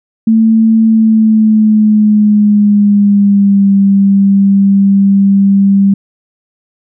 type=tone with pitch glide; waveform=sine; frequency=222.8 to 197.35 Hz; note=A3 to G3; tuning=+22 to +12 cents; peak=-4 dBFS; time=0.27-5.94 s; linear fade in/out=5 ms; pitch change=-210 cents; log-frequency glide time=0.85-3.71 s; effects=none